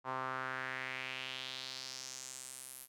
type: tone with band-pass filter sweep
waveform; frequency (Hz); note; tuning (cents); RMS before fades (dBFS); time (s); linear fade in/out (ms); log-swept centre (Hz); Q
sawtooth; 130.5; C3; -4; -43; 0.04-2.88; 50; 1000 to 12000; 2.9
effects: none